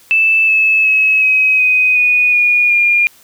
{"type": "tone with pitch steps", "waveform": "sine", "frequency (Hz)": [2637, 2604, 2571, 2538, 2506, 2475, 2443, 2413], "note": ["E7", "E7", "E7", "D#7", "D#7", "D#7", "D#7", "D7"], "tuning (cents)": [0, -22, -44, 34, 12, -10, -32, 46], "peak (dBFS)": -8, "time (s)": [0.11, 3.07], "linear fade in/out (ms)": 0, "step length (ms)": 370, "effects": ["white hiss -46 dBFS RMS until 3.23 s"]}